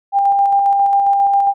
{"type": "tone with tremolo", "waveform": "sine", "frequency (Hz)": 797, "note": "G5", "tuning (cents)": 28, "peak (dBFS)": -9, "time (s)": [0.12, 1.54], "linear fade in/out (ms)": 50, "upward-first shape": "square", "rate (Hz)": 7.4, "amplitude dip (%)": 25, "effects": []}